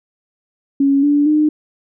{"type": "tone with pitch steps", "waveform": "sine", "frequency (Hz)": [277.2, 290.1, 303.7], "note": ["C#4", "D4", "D#4"], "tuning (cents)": [0, -21, -42], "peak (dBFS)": -10, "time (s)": [0.8, 1.49], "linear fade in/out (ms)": 5, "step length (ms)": 230, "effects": []}